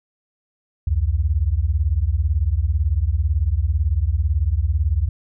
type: beating tone pair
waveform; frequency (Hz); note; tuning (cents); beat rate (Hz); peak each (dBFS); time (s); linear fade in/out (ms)
sine; 66.7 / 84.7; C2 / E2; +34 / +48; 18; -19; 0.87-5.09; 5
effects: none